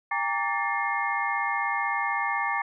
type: tone cluster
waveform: sine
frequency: 804 / 920 / 1153 / 1769 / 2139 Hz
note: G5 / A#5 / D6 / A6 / C7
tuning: +44 / -23 / -32 / +9 / +38 cents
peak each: -31 dBFS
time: 0.11-2.62 s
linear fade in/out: 5 ms
effects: none